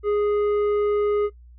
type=tone with tanh clipping; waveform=triangle; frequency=414.4 Hz; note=G#4; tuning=4 cents flat; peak=-20 dBFS; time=0.03-1.3 s; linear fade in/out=50 ms; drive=12 dB; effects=noise-tail reverb RT60 0.1 s tail -20 dB re dry + added 60 Hz sine -44 dBFS peak until 1.58 s